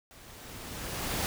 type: noise with level ramp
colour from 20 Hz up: pink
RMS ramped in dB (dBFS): -53 to -30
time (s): 0.11-1.26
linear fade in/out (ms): 0
effects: none